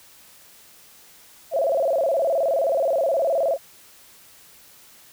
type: tone with vibrato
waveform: sine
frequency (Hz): 603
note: D5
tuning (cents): +46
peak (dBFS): -18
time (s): 1.51-3.58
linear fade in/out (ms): 50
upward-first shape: square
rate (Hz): 19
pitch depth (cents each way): 170
effects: white hiss -50 dBFS RMS until 5.12 s